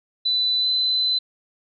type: tone with pitch glide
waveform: sine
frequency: 3992 to 4029 Hz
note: B7 to B7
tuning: +18 to +34 cents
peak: -18 dBFS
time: 0.25-1.19 s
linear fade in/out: 10 ms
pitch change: +16 cents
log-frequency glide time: 0.61-0.66 s
effects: none